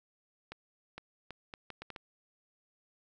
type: accelerating click train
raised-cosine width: 0.3 ms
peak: -27 dBFS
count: 8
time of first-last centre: 0.52-1.962 s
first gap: 460 ms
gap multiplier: 0.71
effects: none